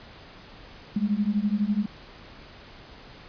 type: beating tone pair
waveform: sine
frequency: 201.2 / 213.2 Hz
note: G3 / G#3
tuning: +45 / +46 cents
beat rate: 12 Hz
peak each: -25 dBFS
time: 0.96-1.86 s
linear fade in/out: 5 ms
effects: pink hiss -47 dBFS RMS until 3.28 s + resampled to 11025 Hz